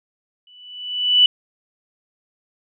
sine tone with exponential growth, 2971 Hz, F#7, 6 cents sharp, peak -7 dBFS, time 0.47-1.26 s, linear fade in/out 2 ms, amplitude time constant 170 ms, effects none

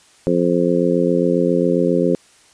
harmonic tone, 87.4 Hz, F2, 2 cents sharp, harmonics 2 / 3 / 4 / 5 / 6, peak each -20 / -20 / -20 / -20 / -20 dBFS, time 0.27-2.15 s, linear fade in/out 0 ms, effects white hiss -51 dBFS RMS until 2.53 s + resampled to 22050 Hz

